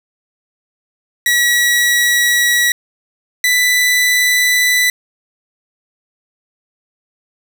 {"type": "tone pair in turn", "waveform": "sawtooth", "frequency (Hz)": [1928, 1985.6], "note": ["B6", "B6"], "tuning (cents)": [-42, 9], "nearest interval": "minor second", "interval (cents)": 51, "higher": "second", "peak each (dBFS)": -7, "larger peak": "neither", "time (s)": [[1.26, 2.72], [3.44, 4.9]], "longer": "neither", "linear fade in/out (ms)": 2, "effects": []}